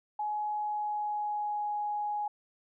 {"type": "tone with pitch glide", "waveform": "sine", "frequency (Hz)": [842, 833.3], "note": ["G#5", "G#5"], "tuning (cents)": [24, 6], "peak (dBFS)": -30, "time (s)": [0.19, 2.28], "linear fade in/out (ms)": 5, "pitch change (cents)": -18, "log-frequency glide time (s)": [0.5, 1.71], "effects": []}